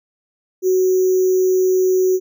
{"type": "tone with sample-and-hold", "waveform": "sine", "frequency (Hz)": 371.5, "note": "F#4", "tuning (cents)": 7, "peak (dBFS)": -12, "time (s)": [0.62, 2.2], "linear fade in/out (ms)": 50, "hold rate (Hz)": 6300, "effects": []}